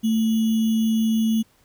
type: tone with sample-and-hold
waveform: sine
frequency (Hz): 222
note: A3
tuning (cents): +16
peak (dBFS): -17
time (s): 0.03-1.43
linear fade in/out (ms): 20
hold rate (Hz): 3150
effects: pink hiss -60 dBFS RMS until 1.64 s